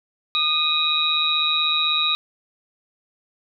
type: tone cluster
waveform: sine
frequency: 1223 / 2489 / 3729 / 3885 Hz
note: D#6 / D#7 / A#7 / B7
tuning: -30 / 0 / 0 / -29 cents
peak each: -26 / -26 / -23 / -21 dBFS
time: 0.35-2.15 s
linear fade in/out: 0 ms
effects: none